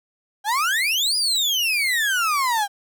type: exponential two-way sweep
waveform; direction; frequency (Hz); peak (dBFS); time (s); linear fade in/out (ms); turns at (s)
35% pulse; up then down; 784 to 5010 to 784; -17; 0.44-2.68; 50; 1.16
effects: none